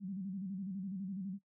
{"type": "tone with vibrato", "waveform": "sine", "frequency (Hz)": 191.2, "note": "G3", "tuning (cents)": -43, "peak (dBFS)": -38, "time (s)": [0, 1.39], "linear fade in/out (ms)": 50, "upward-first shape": "square", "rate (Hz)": 12, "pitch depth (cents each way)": 86, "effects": ["noise-tail reverb RT60 0.1 s tail -18 dB re dry"]}